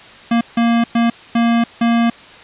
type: tone bursts at uneven times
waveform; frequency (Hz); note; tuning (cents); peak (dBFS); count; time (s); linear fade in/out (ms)
square; 233.1; A#3; 0; -12; 5; 0.31-0.41 / 0.57-0.84 / 0.95-1.1 / 1.35-1.64 / 1.81-2.1; 5
effects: white hiss -39 dBFS RMS until 2.43 s + resampled to 8000 Hz